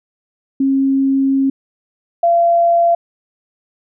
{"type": "tone pair in turn", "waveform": "sine", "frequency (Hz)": [270.6, 683.5], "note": ["C#4", "F5"], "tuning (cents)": [-42, -37], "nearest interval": "octave + major third", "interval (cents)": 1605, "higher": "second", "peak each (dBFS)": [-11, -9], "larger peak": "second", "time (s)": [[0.6, 1.5], [2.23, 2.95]], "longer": "first", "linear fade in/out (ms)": 5, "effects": []}